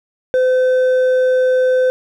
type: tone with hard clipping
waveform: sine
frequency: 511 Hz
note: C5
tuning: 41 cents flat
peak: -12 dBFS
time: 0.34-1.9 s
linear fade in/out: 0 ms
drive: 4 dB
effects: none